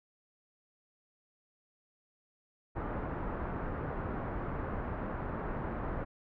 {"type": "low-pass noise", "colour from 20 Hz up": "pink", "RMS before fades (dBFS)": -37, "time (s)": [2.75, 6.05], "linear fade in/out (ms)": 20, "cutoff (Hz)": 1500, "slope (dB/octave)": 24, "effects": []}